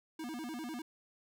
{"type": "tone with vibrato", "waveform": "square", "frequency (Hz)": 277.2, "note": "C#4", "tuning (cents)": 0, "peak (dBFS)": -40, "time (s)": [0.19, 0.82], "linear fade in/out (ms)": 5, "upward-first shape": "square", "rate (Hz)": 10, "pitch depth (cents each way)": 240, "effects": []}